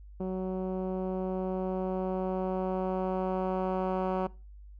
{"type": "tone with low-pass filter sweep", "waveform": "10% pulse", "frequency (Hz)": 186.6, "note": "F#3", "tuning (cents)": 15, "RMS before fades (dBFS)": -31, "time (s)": [0.2, 4.27], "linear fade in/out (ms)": 5, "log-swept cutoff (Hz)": [390, 1100], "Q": 0.75, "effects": ["noise-tail reverb RT60 0.3 s tail -21 dB re dry", "added 50 Hz sine -46 dBFS peak until 4.79 s"]}